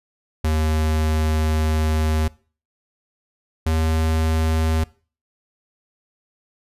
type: tone pair in turn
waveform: square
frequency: 78.1 / 79.74 Hz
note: D#2 / D#2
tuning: +7 / +43 cents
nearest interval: unison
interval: 36 cents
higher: second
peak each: -18 dBFS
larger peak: neither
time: 0.44-2.28 / 3.66-4.84 s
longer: first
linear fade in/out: 5 ms
effects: noise-tail reverb RT60 0.4 s tail -22 dB re dry + resampled to 32000 Hz